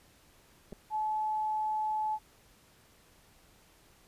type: clicks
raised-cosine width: 2 ms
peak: -31 dBFS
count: 2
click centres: 0.724 / 0.729 s
type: tone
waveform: sine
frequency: 861 Hz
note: A5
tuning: 38 cents flat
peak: -29 dBFS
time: 0.9-2.19 s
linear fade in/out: 50 ms
effects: pink hiss -62 dBFS RMS until 4.07 s + resampled to 32000 Hz